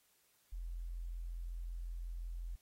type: tone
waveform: sine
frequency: 42.74 Hz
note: F1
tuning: 37 cents flat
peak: -40 dBFS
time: 0.52-2.56 s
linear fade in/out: 10 ms
effects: white hiss -73 dBFS RMS until 2.61 s + AAC 48 kbps